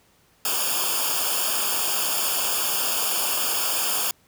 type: noise with comb filter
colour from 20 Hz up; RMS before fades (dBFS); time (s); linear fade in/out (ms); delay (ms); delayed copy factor
white; -24; 0.45-4.11; 2; 0.5; -1
effects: pink hiss -60 dBFS RMS until 4.27 s + high-pass 60 Hz 12 dB/octave